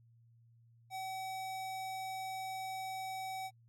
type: tone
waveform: square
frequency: 760 Hz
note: F#5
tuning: 46 cents sharp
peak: -40 dBFS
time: 0.9-3.51 s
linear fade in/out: 50 ms
effects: added 116 Hz sine -62 dBFS peak until 3.68 s + AAC 64 kbps